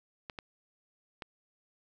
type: clicks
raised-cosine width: 0.3 ms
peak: -24 dBFS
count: 3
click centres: 0.298 / 0.388 / 1.222 s
effects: none